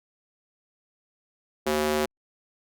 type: tone with high-pass filter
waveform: square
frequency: 75.9 Hz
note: D#2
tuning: 42 cents flat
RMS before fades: -25 dBFS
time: 1.66-2.06 s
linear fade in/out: 10 ms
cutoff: 350 Hz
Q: 1.4
effects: Opus 48 kbps